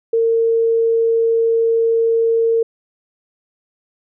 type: tone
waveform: sine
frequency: 456.6 Hz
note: A#4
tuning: 36 cents flat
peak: -12 dBFS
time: 0.13-2.63 s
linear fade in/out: 5 ms
effects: none